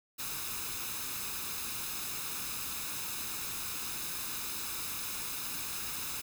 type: noise with comb filter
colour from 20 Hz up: white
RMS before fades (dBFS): -38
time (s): 0.18-6.22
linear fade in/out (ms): 20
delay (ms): 0.78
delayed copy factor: +0.55
effects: none